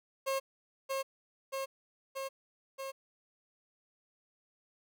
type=tone with echo; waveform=30% pulse; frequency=539 Hz; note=C#5; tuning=49 cents flat; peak=-28 dBFS; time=0.26-0.4 s; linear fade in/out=20 ms; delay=630 ms; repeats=4; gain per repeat=-2 dB; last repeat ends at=2.92 s; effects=none